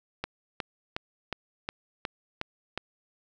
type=click train; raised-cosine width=0.3 ms; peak=-15 dBFS; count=8; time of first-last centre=0.24-2.776 s; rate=2.76 Hz; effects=none